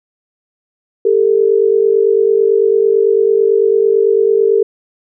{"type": "tone pair together", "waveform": "sine", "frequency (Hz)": [400, 449], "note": ["G4", "A4"], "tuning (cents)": [35, 35], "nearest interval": "major second", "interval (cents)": 200, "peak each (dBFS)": -11, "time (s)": [1.05, 4.63], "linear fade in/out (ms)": 5, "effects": []}